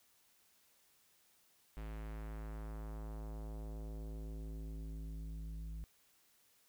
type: tone with low-pass filter sweep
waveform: square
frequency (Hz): 53.8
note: A1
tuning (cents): -38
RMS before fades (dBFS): -45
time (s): 1.77-5.84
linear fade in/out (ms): 0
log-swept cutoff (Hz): 2700 to 140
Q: 1.1
effects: white hiss -71 dBFS RMS until 6.68 s